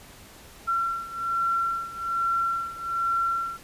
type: beating tone pair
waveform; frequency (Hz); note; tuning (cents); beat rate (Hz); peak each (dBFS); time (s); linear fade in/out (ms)
sine; 1360 / 1361.2; F6 / F6; -46 / -45; 1.2; -26 / -29; 0.67-3.58; 20
effects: pink hiss -48 dBFS RMS until 3.63 s + resampled to 32000 Hz